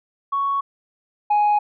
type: tone pair in turn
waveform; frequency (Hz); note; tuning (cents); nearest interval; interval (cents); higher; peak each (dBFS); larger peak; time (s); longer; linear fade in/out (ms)
sine; 1112 / 833.1; C#6 / G#5; +5 / +5; perfect fourth; 500; first; -18 / -12; second; 0.32-0.61 / 1.3-1.59; neither; 10
effects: tanh soft clip ceiling -13 dBFS